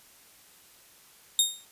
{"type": "tone with exponential decay", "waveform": "20% pulse", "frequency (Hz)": 3700, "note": "A#7", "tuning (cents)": -14, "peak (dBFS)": -11, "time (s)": [1.39, 1.65], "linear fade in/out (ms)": 1, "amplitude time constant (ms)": 55, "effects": ["white hiss -56 dBFS RMS until 1.71 s", "resampled to 32000 Hz"]}